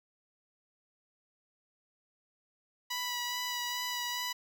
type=tone with vibrato; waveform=10% pulse; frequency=981 Hz; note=B5; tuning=12 cents flat; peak=-25 dBFS; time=2.9-4.33 s; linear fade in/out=10 ms; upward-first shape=sine; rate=2.4 Hz; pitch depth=16 cents each way; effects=none